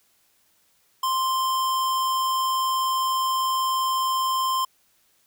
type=tone; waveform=square; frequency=1046.5 Hz; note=C6; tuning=in tune; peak=-22 dBFS; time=1.03-4.65 s; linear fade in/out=5 ms; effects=white hiss -64 dBFS RMS until 5.26 s